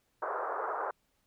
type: band-pass noise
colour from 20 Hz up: white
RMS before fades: -35 dBFS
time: 0.22-0.91 s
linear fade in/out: 5 ms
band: 400 to 1400 Hz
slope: 48 dB/octave
effects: pink hiss -75 dBFS RMS until 1.26 s